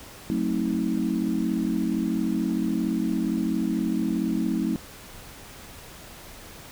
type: chord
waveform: sine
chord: F# diminished seventh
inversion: none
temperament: just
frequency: 185 / 222 / 266.4 / 319.7 Hz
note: F#3 / A3 / C4 / Eb4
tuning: 0 / +16 / +31 / +47 cents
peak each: -29 / -27 / -29 / -28 dBFS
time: 0.3-4.76 s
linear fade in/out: 0 ms
effects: pink hiss -44 dBFS RMS until 6.71 s